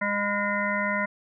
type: harmonic tone with a mistuned harmonic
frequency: 204.6 Hz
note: G#3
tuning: 26 cents flat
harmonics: 1 / 3 / 5 / 7 / 9 / 10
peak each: -31 / -31 / -31 / -31 / -31 / -31 dBFS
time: 0.01-1.06 s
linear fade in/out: 10 ms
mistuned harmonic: 5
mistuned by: -24 cents
effects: none